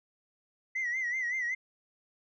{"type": "tone with vibrato", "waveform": "sine", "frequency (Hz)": 1993, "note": "B6", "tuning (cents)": 15, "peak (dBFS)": -28, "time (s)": [0.75, 1.55], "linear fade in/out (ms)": 10, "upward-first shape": "sine", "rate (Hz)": 5.3, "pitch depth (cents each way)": 94, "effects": ["tanh soft clip ceiling -27 dBFS"]}